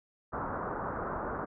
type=low-pass noise; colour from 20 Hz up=white; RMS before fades=-36 dBFS; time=0.32-1.46 s; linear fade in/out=20 ms; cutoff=1400 Hz; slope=48 dB/octave; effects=none